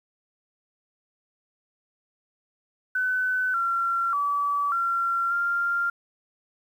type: tone with pitch steps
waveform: sine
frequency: 1508 / 1368 / 1148 / 1370 / 1392 Hz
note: F#6 / F6 / D6 / F6 / F6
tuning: +32 / -36 / -40 / -34 / -6 cents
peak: -22 dBFS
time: 2.95-5.9 s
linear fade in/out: 5 ms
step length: 590 ms
effects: 9-bit